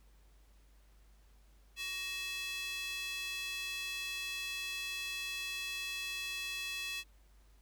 square tone with high-pass filter, 373.8 Hz, F#4, 18 cents sharp, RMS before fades -40 dBFS, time 1.76-7.04 s, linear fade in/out 50 ms, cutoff 2800 Hz, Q 3.1, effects added 50 Hz sine -60 dBFS peak until 7.61 s + pink hiss -71 dBFS RMS until 7.61 s

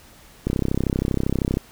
click train, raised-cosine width 3 ms, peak -8 dBFS, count 37, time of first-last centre 0.47-1.571 s, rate 32.7 Hz, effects pink hiss -49 dBFS RMS until 1.71 s

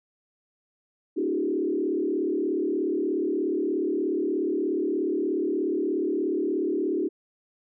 sine tone with frequency modulation, 343.6 Hz, F4, 28 cents flat, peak -23 dBFS, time 1.16-7.09 s, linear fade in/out 20 ms, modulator 36.8 Hz, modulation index 1.7, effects none

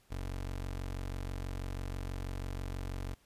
25% pulse tone, 46.16 Hz, F#1, 3 cents flat, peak -33 dBFS, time 0.1-3.15 s, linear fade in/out 20 ms, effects pink hiss -68 dBFS RMS until 3.25 s + resampled to 32000 Hz

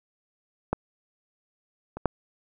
clicks, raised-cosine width 1 ms, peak -10 / -21 / -7 dBFS, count 3, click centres 0.73 / 1.97 / 2.057 s, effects none

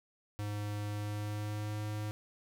square tone with pitch glide, 103.83 to 105.83 Hz, G#2 to G#2, 0 to +33 cents, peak -36 dBFS, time 0.39-2.11 s, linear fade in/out 0 ms, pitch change +33 cents, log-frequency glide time 0.88-1.81 s, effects none

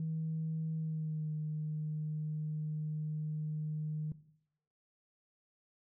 sine tone with pitch glide, 159.4 to 153.53 Hz, D#3 to D#3, +42 to -23 cents, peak -33 dBFS, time 0-4.12 s, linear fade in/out 2 ms, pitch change -65 cents, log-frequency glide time 0.76-1.32 s, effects noise-tail reverb RT60 0.7 s tail -17 dB re dry + tanh soft clip ceiling -29 dBFS

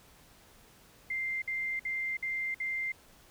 sine tone bursts, 2093 Hz, C7, in tune, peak -31 dBFS, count 5, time 1.1-2.92 s, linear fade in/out 5 ms, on 320 ms, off 55 ms, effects pink hiss -59 dBFS RMS until 3.3 s

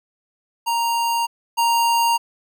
square tone pair in turn, 932.3 / 932.3 Hz, A#5 / A#5, 0 / 0 cents, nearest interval unison, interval 0 cents, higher neither, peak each -19 / -16 dBFS, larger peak second, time 0.66-1.27 / 1.57-2.18 s, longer neither, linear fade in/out 20 ms, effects none

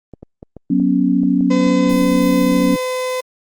clicks, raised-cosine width 2 ms, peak -20 dBFS, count 9, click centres 0.137 / 0.23 / 0.429 / 0.567 / 0.8 / 1.234 / 1.408 / 1.668 / 1.871 s
sine chord, F# suspended fourth, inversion none, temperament equal with one note detuned, 185 / 242.8 / 277.2 Hz, F#3 / B3 / C#4, 0 / -29 / 0 cents, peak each -17 / -17 / -15 dBFS, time 0.7-2.76 s, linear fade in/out 5 ms
35% pulse tone, 509 Hz, C5, 48 cents flat, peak -17 dBFS, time 1.5-3.21 s, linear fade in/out 10 ms
effects Opus 24 kbps

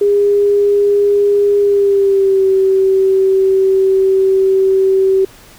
sine tone with pitch glide, 406.5 to 383.7 Hz, G#4 to G4, -37 to -37 cents, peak -8 dBFS, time 0.01-5.25 s, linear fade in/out 5 ms, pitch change -100 cents, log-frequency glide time 1.6-2.45 s, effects pink hiss -41 dBFS RMS until 5.58 s

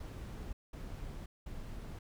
brown noise bursts, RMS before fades -44 dBFS, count 3, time 0-1.99 s, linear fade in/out 5 ms, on 530 ms, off 200 ms, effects none

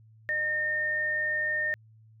sine tone pair together, 610 / 1826 Hz, D#5 / A#6, -34 / -36 cents, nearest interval octave + perfect fifth, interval 1898 cents, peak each -38 / -26 dBFS, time 0.29-1.74 s, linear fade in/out 0 ms, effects added 110 Hz sine -53 dBFS peak until 2.2 s

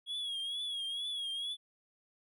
triangle tone with vibrato, 3322 Hz, G#7, in tune, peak -34 dBFS, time 0.06-1.57 s, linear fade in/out 50 ms, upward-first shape triangle, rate 2.2 Hz, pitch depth 82 cents each way, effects none

